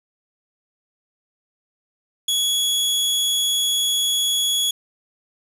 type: tone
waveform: sawtooth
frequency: 3361 Hz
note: G#7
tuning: 20 cents sharp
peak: -15 dBFS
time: 2.28-4.71 s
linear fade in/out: 5 ms
effects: resampled to 32000 Hz + 7-bit